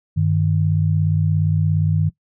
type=tone pair together; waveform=sine; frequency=97.64 / 154.8 Hz; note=G2 / D#3; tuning=-6 / -9 cents; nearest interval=minor sixth; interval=797 cents; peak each=-18 / -17 dBFS; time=0.16-2.1 s; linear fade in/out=20 ms; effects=noise-tail reverb RT60 0.1 s tail -19 dB re dry